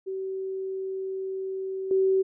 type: tone with level steps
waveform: sine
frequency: 382 Hz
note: G4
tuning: 45 cents flat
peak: -29 / -19 dBFS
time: 0.06-2.23 s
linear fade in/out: 20 ms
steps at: 1.91 s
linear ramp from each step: 2 ms
effects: none